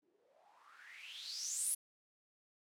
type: noise with low-pass filter sweep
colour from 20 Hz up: violet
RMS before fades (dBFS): -45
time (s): 0.02-1.75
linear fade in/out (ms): 10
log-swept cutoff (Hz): 310 to 11000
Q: 7.3
effects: none